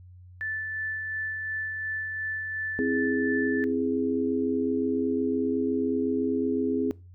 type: tone with tremolo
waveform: sine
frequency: 1755 Hz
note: A6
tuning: 5 cents flat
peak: -28 dBFS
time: 0.41-3.64 s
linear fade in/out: 0 ms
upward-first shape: sine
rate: 2.8 Hz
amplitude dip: 30%
type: chord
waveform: sine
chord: C augmented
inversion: none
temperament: equal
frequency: 261.6 / 329.6 / 415.3 Hz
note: C4 / E4 / G#4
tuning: 0 / 0 / 0 cents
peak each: -26 / -31 / -28 dBFS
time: 2.79-6.91 s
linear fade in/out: 0 ms
effects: noise-tail reverb RT60 0.3 s tail -22 dB re dry + added 90 Hz sine -46 dBFS peak until 7.14 s